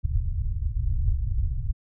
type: low-pass noise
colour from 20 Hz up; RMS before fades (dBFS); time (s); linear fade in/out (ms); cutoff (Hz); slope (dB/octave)
pink; -25; 0.03-1.73; 20; 120; 48
effects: none